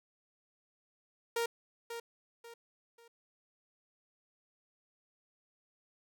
sawtooth tone with echo, 466.2 Hz, A#4, in tune, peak -27 dBFS, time 1.36-1.46 s, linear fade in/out 5 ms, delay 540 ms, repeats 3, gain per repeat -9 dB, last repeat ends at 3.08 s, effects none

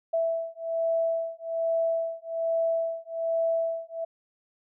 sine beating tone pair, 659.3 / 660.5 Hz, E5 / E5, 0 / +3 cents, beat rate 1.2 Hz, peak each -28 dBFS, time 0.13-4.05 s, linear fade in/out 10 ms, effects none

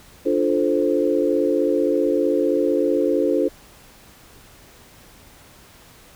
sine chord, D minor seventh, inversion none, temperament equal, 293.7 / 349.2 / 440 / 523.3 Hz, D4 / F4 / A4 / C5, 0 / 0 / 0 / 0 cents, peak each -22 dBFS, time 0.25-3.49 s, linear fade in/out 20 ms, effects pink hiss -48 dBFS RMS until 6.15 s

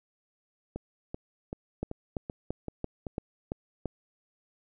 two click trains, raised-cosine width 2 ms, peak -22 / -18 dBFS, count 7 / 7, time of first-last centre 0.76-3.068 / 1.83-3.857 s, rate 2.6 / 2.96 Hz, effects none

